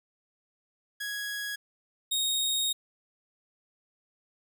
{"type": "tone pair in turn", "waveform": "sawtooth", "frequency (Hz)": [1663, 3733], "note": ["G#6", "A#7"], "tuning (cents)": [2, 2], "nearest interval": "octave + major second", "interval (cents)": 1400, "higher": "second", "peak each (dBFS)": [-29, -23], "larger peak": "second", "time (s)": [[1, 1.56], [2.11, 2.73]], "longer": "second", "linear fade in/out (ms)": 10, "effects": []}